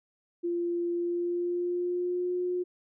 sine tone with pitch glide, 345.5 to 359.1 Hz, F4 to F4, -19 to +48 cents, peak -27 dBFS, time 0.43-2.64 s, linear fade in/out 20 ms, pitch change +67 cents, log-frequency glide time 0.92-2.34 s, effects none

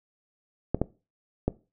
clicks, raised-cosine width 2 ms, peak -10 dBFS, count 3, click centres 0.746 / 0.816 / 1.48 s, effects noise-tail reverb RT60 0.3 s tail -19 dB re dry

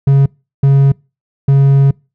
triangle tone bursts at uneven times, 138 Hz, C#3, 7 cents flat, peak -3 dBFS, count 3, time 0.07-0.26 / 0.63-0.92 / 1.48-1.91 s, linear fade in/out 5 ms, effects noise-tail reverb RT60 0.3 s tail -26 dB re dry

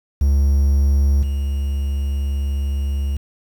triangle tone pair in turn, 69.6 / 69.6 Hz, C#2 / C#2, +8 / +8 cents, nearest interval unison, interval 0 cents, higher neither, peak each -10 / -16 dBFS, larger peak first, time 0.21-1.23 / 1.23-3.17 s, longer second, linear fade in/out 5 ms, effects 7-bit

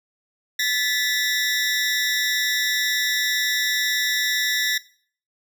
20% pulse ring-modulated tone, 1858 Hz, A#6, 6 cents flat, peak -12 dBFS, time 0.59-4.78 s, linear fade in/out 5 ms, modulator 121 Hz, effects noise-tail reverb RT60 0.5 s tail -18 dB re dry

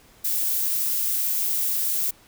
violet noise with high-pass filter sweep, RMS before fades -24 dBFS, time 0.24-2.11 s, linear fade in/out 10 ms, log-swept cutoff 220 to 450 Hz, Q 0.98, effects pink hiss -54 dBFS RMS until 2.27 s

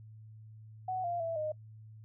sine tone with pitch steps, 745 / 694 / 662 / 616 Hz, F#5 / F5 / E5 / D#5, +12 / -11 / +7 / -17 cents, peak -32 dBFS, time 0.88-1.52 s, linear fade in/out 5 ms, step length 160 ms, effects noise-tail reverb RT60 0.1 s tail -23 dB re dry + added 109 Hz sine -49 dBFS peak until 2.04 s

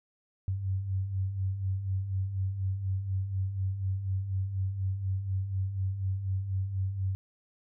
sine beating tone pair, 92.5 / 96.6 Hz, F#2 / G2, 0 / -25 cents, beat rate 4.1 Hz, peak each -37 / -29 dBFS, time 0.48-7.15 s, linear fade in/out 0 ms, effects none

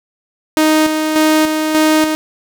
sawtooth tone with tremolo, 311.1 Hz, D#4, in tune, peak -5 dBFS, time 0.57-2.15 s, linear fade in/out 0 ms, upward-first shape square, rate 1.7 Hz, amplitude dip 45%, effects none

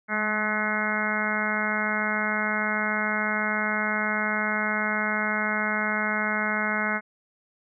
harmonic tone with a mistuned harmonic, 213.4 Hz, G#3, 47 cents sharp, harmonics 1 / 2 / 3 / 4 / 5 / 6 / 7 / 8 / 9 / 10, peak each -31 / -39 / -34 / -35 / -37 / -33 / -29 / -34 / -35 / -30 dBFS, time 0.08-7.01 s, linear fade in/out 50 ms, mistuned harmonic 1, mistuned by -21 cents, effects none

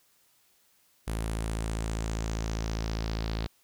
sawtooth tone with low-pass filter sweep, 55 Hz, A1, in tune, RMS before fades -32 dBFS, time 1.07-3.47 s, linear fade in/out 10 ms, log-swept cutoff 11000 to 4300 Hz, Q 3, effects white hiss -66 dBFS RMS until 3.63 s

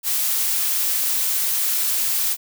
blue noise, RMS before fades -21 dBFS, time 0.03-2.37 s, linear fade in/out 50 ms, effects none

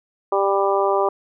harmonic tone, 197.3 Hz, G3, 11 cents sharp, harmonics 2 / 3 / 4 / 5 / 6, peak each -20 / -22 / -23 / -24 / -25 dBFS, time 0.32-1.09 s, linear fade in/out 5 ms, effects none

